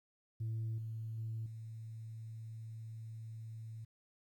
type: tone with level steps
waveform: sine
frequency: 111.9 Hz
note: A2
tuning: 30 cents sharp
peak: -34 / -39 / -37 / -44 dBFS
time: 0.4-3.85 s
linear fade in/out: 10 ms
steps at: 0.78 / 1.18 / 1.46 s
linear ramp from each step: 2 ms
effects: tanh soft clip ceiling -34 dBFS + 12-bit

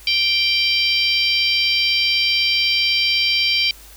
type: harmonic tone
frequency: 784 Hz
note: G5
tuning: in tune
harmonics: 3 / 4 / 5 / 6 / 7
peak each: -20 / -20 / -26 / -20 / -29 dBFS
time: 0.07-3.71 s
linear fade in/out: 2 ms
effects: added 50 Hz sine -44 dBFS peak until 3.96 s + white hiss -44 dBFS RMS until 3.96 s

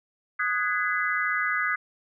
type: chord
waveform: sine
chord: G# minor seventh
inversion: second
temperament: equal with one note detuned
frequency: 1244.5 / 1480 / 1661.2 / 2022 Hz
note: D#6 / F#6 / G#6 / B6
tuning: 0 / 0 / 0 / +40 cents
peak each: -29 dBFS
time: 0.39-1.76 s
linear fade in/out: 10 ms
effects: none

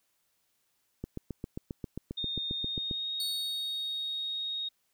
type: click train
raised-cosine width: 3 ms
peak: -23 dBFS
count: 15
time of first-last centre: 1.04-2.912 s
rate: 7.48 Hz
type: tone with pitch glide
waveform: sine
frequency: 3672 to 3741 Hz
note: A#7 to A#7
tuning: -27 to +5 cents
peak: -32 dBFS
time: 2.17-4.69 s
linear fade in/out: 10 ms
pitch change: +32 cents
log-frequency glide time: 2.53-3.15 s
type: tone with exponential decay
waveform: sawtooth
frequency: 4435 Hz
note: C#8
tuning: in tune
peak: -30 dBFS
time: 3.2-4.63 s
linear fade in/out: 1 ms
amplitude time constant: 310 ms
effects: white hiss -75 dBFS RMS until 4.93 s

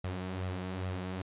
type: tone with flanger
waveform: sawtooth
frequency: 92.5 Hz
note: F#2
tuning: in tune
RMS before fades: -37 dBFS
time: 0.04-1.22 s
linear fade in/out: 5 ms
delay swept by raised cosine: 1.5 to 6.4 ms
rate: 2.4 Hz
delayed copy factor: +0.5
effects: resampled to 8000 Hz

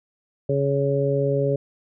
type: harmonic tone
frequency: 139.7 Hz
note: C#3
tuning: 14 cents sharp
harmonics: 1 / 2 / 3 / 4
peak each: -23 / -30 / -23 / -24 dBFS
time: 0.49-1.56 s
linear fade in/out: 5 ms
effects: none

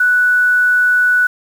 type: tone with quantisation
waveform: sine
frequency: 1480 Hz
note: F#6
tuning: in tune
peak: -9 dBFS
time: 0-1.27 s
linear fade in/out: 5 ms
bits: 6
effects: none

